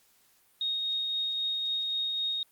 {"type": "tone with tremolo", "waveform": "sine", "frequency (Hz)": 3729, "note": "A#7", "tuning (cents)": 0, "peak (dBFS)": -27, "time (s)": [0.61, 2.43], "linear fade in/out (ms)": 2, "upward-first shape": "triangle", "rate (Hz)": 3.8, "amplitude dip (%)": 25, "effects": ["white hiss -65 dBFS RMS until 2.51 s", "Opus 48 kbps"]}